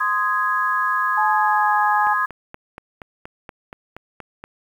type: chord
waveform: sine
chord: Ab major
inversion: first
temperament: just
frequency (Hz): 1038.3 / 1245.9 / 1661.2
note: C6 / Eb6 / Ab6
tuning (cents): -14 / +2 / 0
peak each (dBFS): -22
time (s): 0-2.26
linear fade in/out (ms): 10
type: tone with pitch glide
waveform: sine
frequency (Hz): 855 to 840.3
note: A5 to G#5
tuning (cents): -50 to +20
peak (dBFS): -18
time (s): 1.17-2.14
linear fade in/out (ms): 10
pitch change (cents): -30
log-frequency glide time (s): 1.34-1.75
type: click train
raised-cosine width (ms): 0.5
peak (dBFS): -20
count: 11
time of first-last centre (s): 2.07-4.44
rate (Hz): 4.22
effects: 8-bit